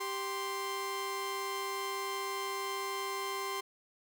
sawtooth tone pair together, 392 / 1046.5 Hz, G4 / C6, 0 / 0 cents, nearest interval octave + perfect fourth, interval 1700 cents, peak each -35 / -33 dBFS, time 0-3.61 s, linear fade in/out 10 ms, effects none

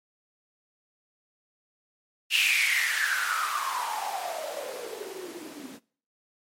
blue noise with band-pass filter sweep, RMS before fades -29 dBFS, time 2.3-5.8 s, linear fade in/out 50 ms, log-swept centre 2800 to 240 Hz, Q 8.7, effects noise-tail reverb RT60 0.5 s tail -23 dB re dry + MP3 64 kbps

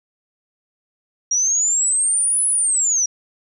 sine linear two-way sweep, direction up then down, 5680 to 10250 to 5680 Hz, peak -15 dBFS, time 1.31-3.06 s, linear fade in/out 5 ms, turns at 2.47 s, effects none

